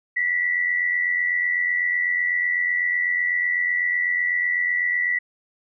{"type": "tone pair together", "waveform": "sine", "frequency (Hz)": [1949, 2037], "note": ["B6", "C7"], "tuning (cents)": [-23, -47], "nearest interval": "minor second", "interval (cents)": 76, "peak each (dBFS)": [-20, -28], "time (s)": [0.16, 5.19], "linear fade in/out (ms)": 10, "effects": []}